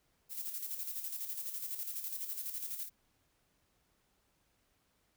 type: noise with tremolo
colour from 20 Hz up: violet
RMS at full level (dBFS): -39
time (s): 0.29-2.9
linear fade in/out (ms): 50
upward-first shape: square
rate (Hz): 12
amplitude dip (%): 50
effects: pink hiss -75 dBFS RMS until 5.16 s